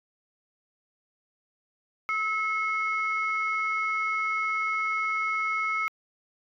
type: tone pair together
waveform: sine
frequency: 1295.6 / 2179 Hz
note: E6 / C#7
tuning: -30 / -30 cents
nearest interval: major sixth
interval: 900 cents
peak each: -27 dBFS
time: 2.09-5.88 s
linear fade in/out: 0 ms
effects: tanh soft clip ceiling -19 dBFS